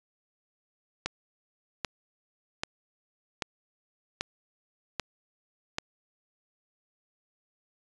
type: click train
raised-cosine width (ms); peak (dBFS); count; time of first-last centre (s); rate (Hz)
0.2; -12; 7; 1.06-5.784; 1.27
effects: resampled to 22050 Hz